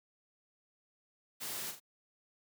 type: noise with echo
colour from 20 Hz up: white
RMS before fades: -41 dBFS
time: 1.4-1.72 s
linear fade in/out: 20 ms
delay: 41 ms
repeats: 2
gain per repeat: -7 dB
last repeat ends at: 1.802 s
effects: high-pass 100 Hz 12 dB/octave